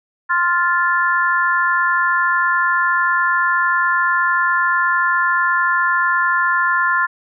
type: chord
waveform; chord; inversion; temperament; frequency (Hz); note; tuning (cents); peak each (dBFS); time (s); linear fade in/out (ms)
sine; F major; second; just; 1047.7 / 1396.9 / 1746.1; C6 / F6 / A6; +2 / 0 / -14; -18; 0.29-7.07; 20
effects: none